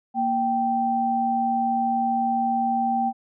sine tone pair together, 233.9 / 781 Hz, A#3 / G5, +6 / -7 cents, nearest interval octave + major sixth, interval 2087 cents, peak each -26 / -21 dBFS, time 0.14-3.13 s, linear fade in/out 50 ms, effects none

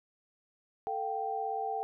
sine tone cluster, 442.7 / 703 / 780 Hz, A4 / F5 / G5, +11 / +11 / -9 cents, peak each -38 / -40 / -33 dBFS, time 0.87-1.83 s, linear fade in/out 0 ms, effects none

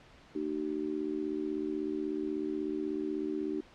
harmonic tone, 76.3 Hz, D#2, 33 cents flat, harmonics 3 / 4 / 5, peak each -42 / -34 / -36 dBFS, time 0.35-3.61 s, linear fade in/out 5 ms, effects pink hiss -57 dBFS RMS until 3.74 s + low-pass 4000 Hz 12 dB/octave

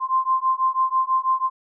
sine beating tone pair, 1043 / 1049.1 Hz, C6 / C6, -6 / +4 cents, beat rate 6.1 Hz, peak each -21 dBFS, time 0-1.5 s, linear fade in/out 50 ms, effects none

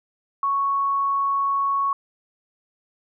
sine tone, 1108.7 Hz, C#6, in tune, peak -19 dBFS, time 0.43-1.93 s, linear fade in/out 2 ms, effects none

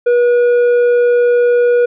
sine tone with tanh clipping, 483.5 Hz, B4, 37 cents flat, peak -9 dBFS, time 0.06-1.86 s, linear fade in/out 10 ms, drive 6 dB, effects none

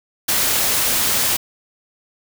white noise, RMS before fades -18 dBFS, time 0.28-1.37 s, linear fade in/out 10 ms, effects none

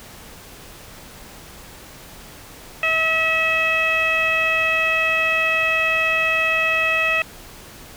15% pulse tone with low-pass filter, 645 Hz, E5, 38 cents flat, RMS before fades -19 dBFS, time 2.83-7.22 s, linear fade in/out 2 ms, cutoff 2600 Hz, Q 4.9, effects pink hiss -41 dBFS RMS until 7.96 s

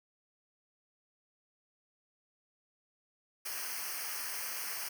white noise with comb filter, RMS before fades -39 dBFS, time 3.45-4.89 s, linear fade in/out 10 ms, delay 0.27 ms, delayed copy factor -0.95, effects none

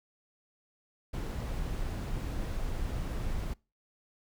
brown noise, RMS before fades -34 dBFS, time 1.13-3.54 s, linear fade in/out 10 ms, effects noise-tail reverb RT60 0.3 s tail -25 dB re dry

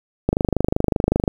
click train, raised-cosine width 2 ms, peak -3 dBFS, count 26, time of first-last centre 0.29-1.278 s, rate 25.3 Hz, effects 7-bit

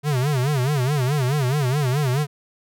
square tone with vibrato, 136.7 Hz, C#3, 24 cents flat, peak -19 dBFS, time 0.03-2.27 s, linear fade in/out 50 ms, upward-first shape sine, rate 4.7 Hz, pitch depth 180 cents each way, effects none

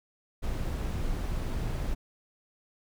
brown noise, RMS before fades -31 dBFS, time 0.42-1.95 s, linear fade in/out 20 ms, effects none

